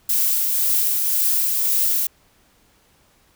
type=noise with tremolo; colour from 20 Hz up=violet; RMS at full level=-18 dBFS; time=0.09-2.07 s; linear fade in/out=5 ms; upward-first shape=triangle; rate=1.9 Hz; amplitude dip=30%; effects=pink hiss -58 dBFS RMS until 3.35 s